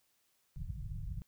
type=low-pass noise; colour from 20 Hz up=pink; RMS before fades=-41 dBFS; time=0.56-1.22 s; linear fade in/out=0 ms; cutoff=170 Hz; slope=96 dB/octave; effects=white hiss -75 dBFS RMS until 1.27 s